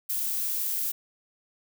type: noise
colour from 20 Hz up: violet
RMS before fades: -29 dBFS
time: 0.09-0.92 s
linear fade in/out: 10 ms
effects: none